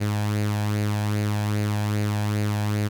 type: tone with flanger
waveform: sawtooth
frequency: 104.5 Hz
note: G#2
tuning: 11 cents sharp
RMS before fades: -24 dBFS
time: 0-2.89 s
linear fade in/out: 20 ms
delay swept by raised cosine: 0.44 to 1.25 ms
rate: 2.5 Hz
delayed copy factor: +0.5
effects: none